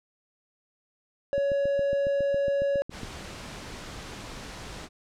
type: tone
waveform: triangle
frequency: 560 Hz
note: C#5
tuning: 18 cents sharp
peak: -21 dBFS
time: 1.33-2.82 s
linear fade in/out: 0 ms
type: click train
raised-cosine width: 3 ms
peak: -24 dBFS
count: 13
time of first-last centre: 1.38-3.033 s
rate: 7.26 Hz
type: noise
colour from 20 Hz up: pink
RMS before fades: -40 dBFS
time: 2.9-4.89 s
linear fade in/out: 50 ms
effects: low-pass 7000 Hz 12 dB/octave